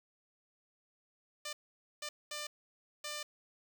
5% pulse tone bursts at uneven times, 596 Hz, D5, 25 cents sharp, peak -28 dBFS, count 4, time 1.45-1.53 / 2.02-2.09 / 2.31-2.47 / 3.04-3.23 s, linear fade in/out 5 ms, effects none

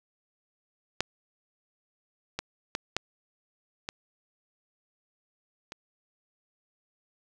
clicks, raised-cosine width 0.2 ms, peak -8 / -14 / -12 / -9 / -16 / -22 dBFS, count 6, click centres 1.006 / 2.39 / 2.751 / 2.966 / 3.889 / 5.721 s, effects none

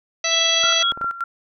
harmonic tone, 659.3 Hz, E5, in tune, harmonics 1 / 2 / 3 / 4 / 5 / 6 / 7 / 9, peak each -27 / -30 / -27 / -26 / -30 / -27 / -29 / -24 dBFS, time 0.24-0.83 s, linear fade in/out 5 ms
sine tone, 3322 Hz, G#7, in tune, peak -18 dBFS, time 0.31-0.92 s, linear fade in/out 5 ms
sine tone with tremolo, 1374 Hz, F6, 29 cents flat, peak -20 dBFS, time 0.63-1.24 s, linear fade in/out 5 ms, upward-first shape square, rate 5.2 Hz, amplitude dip 75%
clicks, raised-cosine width 1 ms, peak -21 dBFS, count 5, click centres 0.64 / 0.922 / 0.975 / 1.012 / 1.044 s
effects none

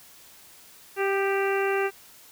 harmonic tone with a mistuned harmonic, 392 Hz, G4, in tune, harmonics 1 / 2 / 3 / 4 / 5 / 6 / 7, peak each -24 / -31 / -34 / -32 / -35 / -36 / -36 dBFS, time 0.96-1.91 s, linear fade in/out 50 ms, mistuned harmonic 3, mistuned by +27 cents, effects white hiss -51 dBFS RMS until 2.31 s

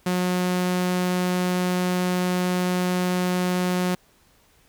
sawtooth tone, 180.9 Hz, F#3, 39 cents flat, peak -17 dBFS, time 0.06-3.95 s, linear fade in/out 5 ms, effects pink hiss -59 dBFS RMS until 4.68 s

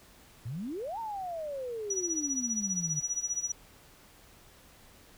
sine exponential two-way sweep, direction up then down, 105 to 932.3 to 144.6 Hz, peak -34 dBFS, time 0.45-3 s, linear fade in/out 10 ms, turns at 0.99 s
sine tone with tremolo, 5850 Hz, F#8, 21 cents flat, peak -27 dBFS, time 1.9-3.52 s, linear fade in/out 5 ms, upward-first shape sine, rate 15 Hz, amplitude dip 85%
effects pink hiss -57 dBFS RMS until 5.17 s

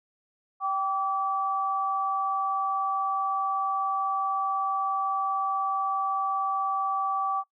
sine tone pair together, 779 / 1154.3 Hz, G5 / D6, -11 / -30 cents, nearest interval perfect fifth, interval 681 cents, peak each -29 / -26 dBFS, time 0.6-7.44 s, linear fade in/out 50 ms, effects noise-tail reverb RT60 0.1 s tail -22 dB re dry

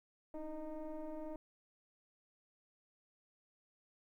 sine tone with frequency modulation, 315 Hz, D#4, 21 cents sharp, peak -40 dBFS, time 0.34-1.36 s, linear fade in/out 2 ms, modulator 304 Hz, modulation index 1.4, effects tanh soft clip ceiling -39 dBFS + 13-bit

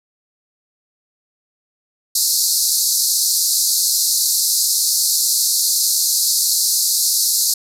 pink band-pass noise, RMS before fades -17 dBFS, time 2.15-7.54 s, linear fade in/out 5 ms, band 4100 to 14000 Hz, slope 96 dB/octave, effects none

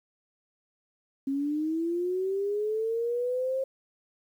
sine linear sweep, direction up, 269.1 to 536 Hz, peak -26 dBFS, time 1.27-3.64 s, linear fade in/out 5 ms, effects 10-bit

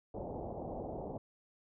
white low-pass noise, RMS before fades -42 dBFS, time 0.14-1.18 s, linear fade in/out 5 ms, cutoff 790 Hz, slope 48 dB/octave, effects none

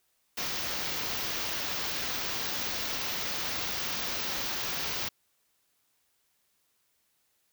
white band-stop noise, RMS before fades -33 dBFS, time 0.37-5.09 s, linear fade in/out 10 ms, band 6300 to 16000 Hz, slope 48 dB/octave, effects white hiss -73 dBFS RMS until 7.52 s

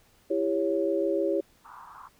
sine chord, C# diminished, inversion first, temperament just, 332.6 / 399.1 / 554.4 Hz, E4 / G4 / C#5, +16 / +31 / 0 cents, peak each -28 dBFS, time 0.3-1.41 s, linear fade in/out 10 ms
pink band-pass noise, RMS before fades -47 dBFS, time 1.64-2.09 s, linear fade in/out 20 ms, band 910 to 1300 Hz, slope 48 dB/octave
effects pink hiss -62 dBFS RMS until 2.19 s

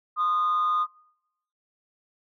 sine tone pair together, 1046.5 / 1230.5 Hz, C6 / D#6, 0 / -20 cents, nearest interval minor third, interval 280 cents, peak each -31 / -20 dBFS, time 0.16-0.87 s, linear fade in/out 50 ms, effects noise-tail reverb RT60 0.8 s tail -25 dB re dry + tanh soft clip ceiling -18 dBFS

